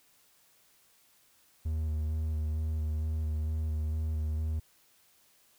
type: tone with vibrato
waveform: triangle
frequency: 77.78 Hz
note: D#2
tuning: in tune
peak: -27 dBFS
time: 1.65-4.6 s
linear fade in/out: 10 ms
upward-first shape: square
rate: 2.2 Hz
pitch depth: 17 cents each way
effects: white hiss -65 dBFS RMS until 5.58 s